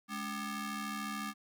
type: ring-modulated tone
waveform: sawtooth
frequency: 493.9 Hz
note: B4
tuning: in tune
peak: -30 dBFS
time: 0.08-1.34 s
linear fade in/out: 50 ms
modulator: 704 Hz
effects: none